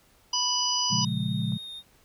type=harmonic tone; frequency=987 Hz; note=B5; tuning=1 cent flat; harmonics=1 / 3 / 5 / 6; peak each=-31 / -30 / -27 / -30 dBFS; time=0.33-1.05 s; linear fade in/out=5 ms
type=chord; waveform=sine; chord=Bb minor seventh; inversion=none; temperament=equal; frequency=116.54 / 138.59 / 174.61 / 207.7 Hz; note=Bb2 / Db3 / F3 / Ab3; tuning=0 / 0 / 0 / 0 cents; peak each=-31 dBFS; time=0.9-1.58 s; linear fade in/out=20 ms
type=tone with vibrato; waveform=triangle; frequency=3690 Hz; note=A#7; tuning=18 cents flat; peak=-36 dBFS; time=1.01-1.83 s; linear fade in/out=50 ms; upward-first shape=sine; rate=3.8 Hz; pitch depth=10 cents each way
type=clicks; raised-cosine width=1 ms; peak=-46 / -44 / -36 dBFS; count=3; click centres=1.202 / 1.418 / 1.522 s
effects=pink hiss -61 dBFS RMS until 2.04 s